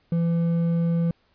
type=tone with hard clipping; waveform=sine; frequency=168.3 Hz; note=E3; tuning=36 cents sharp; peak=-21 dBFS; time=0.12-1.11 s; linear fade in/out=2 ms; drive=5 dB; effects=pink hiss -65 dBFS RMS until 1.34 s + resampled to 11025 Hz